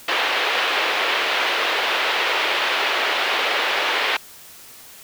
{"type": "band-pass noise", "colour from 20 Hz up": "white", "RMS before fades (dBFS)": -21, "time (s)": [0.08, 4.17], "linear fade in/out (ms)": 5, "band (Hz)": [390, 3300], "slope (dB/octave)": 24, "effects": ["white hiss -43 dBFS RMS until 5.03 s"]}